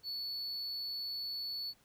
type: tone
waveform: triangle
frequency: 4435 Hz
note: C#8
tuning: in tune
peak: -36 dBFS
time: 0.03-1.74 s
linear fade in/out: 50 ms
effects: pink hiss -68 dBFS RMS until 1.84 s